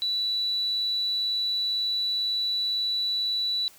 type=tone; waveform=sine; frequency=3951 Hz; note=B7; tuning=in tune; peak=-24 dBFS; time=0.02-3.68 s; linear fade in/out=0 ms; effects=white hiss -53 dBFS RMS until 3.78 s